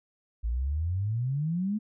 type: exponential sweep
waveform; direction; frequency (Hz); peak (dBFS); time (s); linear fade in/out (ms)
sine; up; 54 to 220; -26; 0.43-1.79; 20
effects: none